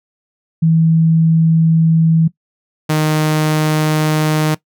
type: tone pair in turn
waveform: sine / sawtooth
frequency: 162.5 / 154.51 Hz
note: E3 / D#3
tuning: -24 / -12 cents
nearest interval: minor second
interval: 88 cents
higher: first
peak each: -8 dBFS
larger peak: neither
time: 0.62-2.28 / 2.89-4.55 s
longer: neither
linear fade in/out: 10 ms
effects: noise-tail reverb RT60 0.1 s tail -19 dB re dry